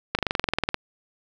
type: slowing click train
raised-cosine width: 0.3 ms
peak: -6 dBFS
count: 14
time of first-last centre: 0.15-0.743 s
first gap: 38 ms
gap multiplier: 1.03
effects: none